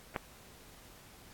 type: click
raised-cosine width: 0.5 ms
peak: -18 dBFS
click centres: 0.162 s
effects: pink hiss -56 dBFS RMS until 1.33 s + AAC 64 kbps